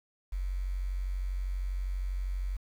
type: tone with quantisation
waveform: sine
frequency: 46.25 Hz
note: F#1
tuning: in tune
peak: -30 dBFS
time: 0.32-2.57 s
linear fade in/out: 10 ms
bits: 9
effects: none